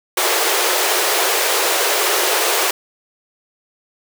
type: high-pass noise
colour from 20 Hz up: pink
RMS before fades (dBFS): -17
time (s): 0.17-2.71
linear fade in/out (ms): 5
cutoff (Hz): 350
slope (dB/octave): 96
effects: none